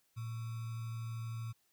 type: tone with sample-and-hold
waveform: sine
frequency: 114.1 Hz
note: A#2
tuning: 37 cents flat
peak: -38 dBFS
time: 0.16-1.53 s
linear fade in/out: 20 ms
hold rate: 1225 Hz
effects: white hiss -75 dBFS RMS until 1.72 s